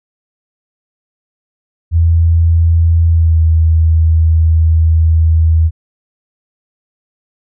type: tone with pitch glide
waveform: sine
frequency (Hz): 83.1 to 80.78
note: E2 to E2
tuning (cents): +15 to -35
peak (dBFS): -6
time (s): 1.91-5.71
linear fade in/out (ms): 50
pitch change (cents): -50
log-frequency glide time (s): 3.09-3.4
effects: none